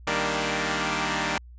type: chord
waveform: 5% pulse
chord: Eb major seventh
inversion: none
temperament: equal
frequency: 155.56 / 196 / 233.1 / 293.7 Hz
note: Eb3 / G3 / Bb3 / D4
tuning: 0 / 0 / 0 / 0 cents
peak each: -19 dBFS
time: 0.07-1.38 s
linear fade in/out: 2 ms
effects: added 60 Hz sine -43 dBFS peak until 1.58 s + resampled to 16000 Hz